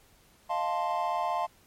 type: chord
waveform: triangle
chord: F dominant seventh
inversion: third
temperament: equal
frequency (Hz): 622.3 / 698.5 / 880 / 1046.5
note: Eb5 / F5 / A5 / C6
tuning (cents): 0 / 0 / 0 / 0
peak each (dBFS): -35 / -29 / -30 / -31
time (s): 0.49-1.47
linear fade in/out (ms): 20
effects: pink hiss -61 dBFS RMS until 1.66 s + MP3 64 kbps